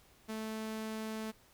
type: tone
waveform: sawtooth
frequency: 219.1 Hz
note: A3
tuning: 7 cents flat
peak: -34 dBFS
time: 0.28-1.32 s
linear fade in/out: 20 ms
effects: pink hiss -64 dBFS RMS until 1.53 s